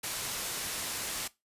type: low-pass noise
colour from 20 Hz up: white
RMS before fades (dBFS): -36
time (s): 0.03-1.28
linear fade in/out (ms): 10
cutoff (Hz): 12000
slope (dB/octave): 12
effects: noise-tail reverb RT60 0.2 s tail -19 dB re dry + resampled to 32000 Hz

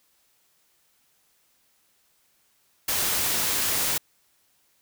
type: noise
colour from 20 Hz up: white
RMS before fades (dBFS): -25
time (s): 2.88-3.98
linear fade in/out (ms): 5
effects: white hiss -66 dBFS RMS until 4.81 s

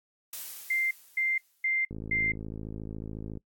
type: noise with exponential decay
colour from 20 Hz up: blue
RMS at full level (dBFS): -36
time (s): 0.33-1.85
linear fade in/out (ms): 1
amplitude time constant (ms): 330
type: tone bursts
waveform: sine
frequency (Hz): 2093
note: C7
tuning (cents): 0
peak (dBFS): -25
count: 4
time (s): 0.7-2.32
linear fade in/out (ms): 5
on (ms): 210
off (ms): 260
type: click train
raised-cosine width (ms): 3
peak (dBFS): -26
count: 80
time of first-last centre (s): 1.91-3.373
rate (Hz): 54
effects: noise-tail reverb RT60 0.1 s tail -22 dB re dry + AAC 64 kbps

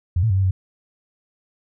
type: tone with pitch steps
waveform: sine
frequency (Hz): 87.8 / 112.5 / 94.9 / 96.3 / 93.5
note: F2 / A2 / F#2 / G2 / F#2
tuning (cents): +10 / +39 / +44 / -30 / +19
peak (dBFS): -15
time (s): 0.16-0.51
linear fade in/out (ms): 5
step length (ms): 70
effects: none

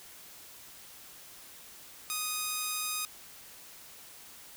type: tone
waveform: 5% pulse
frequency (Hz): 1244.5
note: D#6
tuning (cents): 0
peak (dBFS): -20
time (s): 2.1-3.05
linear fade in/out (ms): 0
effects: white hiss -51 dBFS RMS until 4.56 s

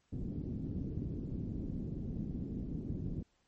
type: low-pass noise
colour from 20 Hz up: white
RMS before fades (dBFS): -39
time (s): 0.12-3.23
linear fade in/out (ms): 10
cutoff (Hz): 270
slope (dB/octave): 24
effects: pink hiss -75 dBFS RMS until 3.47 s + MP3 32 kbps

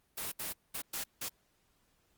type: noise bursts at uneven times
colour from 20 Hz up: white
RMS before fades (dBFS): -38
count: 5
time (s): 0.17-0.32 / 0.39-0.53 / 0.74-0.82 / 0.93-1.04 / 1.21-1.29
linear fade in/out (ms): 10
effects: pink hiss -73 dBFS RMS until 2.17 s + Opus 32 kbps

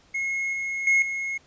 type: tone with level steps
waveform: triangle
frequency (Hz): 2166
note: C#7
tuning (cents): -41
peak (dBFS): -23 / -25 / -15 / -25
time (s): 0.14-1.38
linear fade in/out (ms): 10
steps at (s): 0.53 / 0.87 / 1.02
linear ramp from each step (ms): 2
effects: pink hiss -58 dBFS RMS until 1.46 s + resampled to 16000 Hz

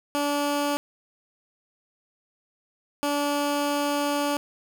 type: tone pair in turn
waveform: 15% pulse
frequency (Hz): 288.8 / 288.8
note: D4 / D4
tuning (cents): -29 / -29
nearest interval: unison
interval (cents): 0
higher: neither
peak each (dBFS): -17 / -17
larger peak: neither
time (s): 0.15-0.77 / 3.03-4.37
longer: second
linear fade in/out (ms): 0
effects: none

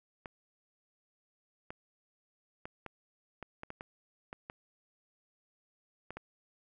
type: clicks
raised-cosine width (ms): 0.5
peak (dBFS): -27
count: 12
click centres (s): 0.258 / 1.705 / 2.655 / 2.863 / 3.427 / 3.634 / 3.704 / 3.809 / 4.329 / 4.499 / 6.106 / 6.17
effects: none

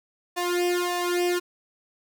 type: tone with flanger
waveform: sawtooth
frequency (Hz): 353.5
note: F4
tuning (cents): +21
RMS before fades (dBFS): -25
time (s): 0.36-1.4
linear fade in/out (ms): 20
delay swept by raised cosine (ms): 1.7 to 2.46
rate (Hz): 1.7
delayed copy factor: +1
effects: none

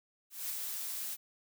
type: noise with ADSR envelope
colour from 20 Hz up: blue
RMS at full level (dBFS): -36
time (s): 0.3-1.17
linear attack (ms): 200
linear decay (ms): 5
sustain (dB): -3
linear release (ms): 36
effects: none

